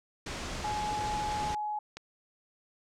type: low-pass noise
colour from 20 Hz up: pink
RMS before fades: -38 dBFS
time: 0.26-1.55 s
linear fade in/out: 5 ms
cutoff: 7500 Hz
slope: 24 dB/octave
type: tone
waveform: sine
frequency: 843 Hz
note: G#5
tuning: 26 cents sharp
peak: -31 dBFS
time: 0.64-1.79 s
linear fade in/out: 5 ms
type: clicks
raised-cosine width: 0.2 ms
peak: -24 dBFS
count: 2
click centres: 1.318 / 1.97 s
effects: none